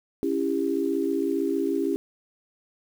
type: chord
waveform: sine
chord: C# diminished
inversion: none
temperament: just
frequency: 277.2 / 332.6 / 399.1 Hz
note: C#4 / E4 / G4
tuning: 0 / +16 / +31 cents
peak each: -27 dBFS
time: 0.23-1.96 s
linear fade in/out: 0 ms
effects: 8-bit